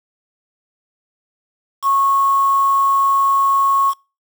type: tone with quantisation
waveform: sine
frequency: 1098 Hz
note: C#6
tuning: 17 cents flat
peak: -12 dBFS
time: 1.82-3.94 s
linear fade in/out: 50 ms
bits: 5
effects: noise-tail reverb RT60 0.3 s tail -26 dB re dry